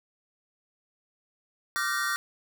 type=chord; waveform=square; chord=G minor seventh; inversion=second; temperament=equal with one note detuned; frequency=1174.7 / 1396.9 / 1528.6 / 1864.7 Hz; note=D6 / F6 / G6 / Bb6; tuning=0 / 0 / -44 / 0 cents; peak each=-33 dBFS; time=1.76-2.16 s; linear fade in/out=0 ms; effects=none